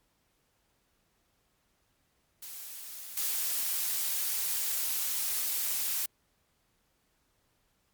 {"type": "noise with level steps", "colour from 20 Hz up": "blue", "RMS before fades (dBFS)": [-43, -31], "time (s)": [2.42, 6.06], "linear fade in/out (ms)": 5, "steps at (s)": 3.17, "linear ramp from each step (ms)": 2, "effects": ["pink hiss -73 dBFS RMS until 7.93 s", "MP3 96 kbps"]}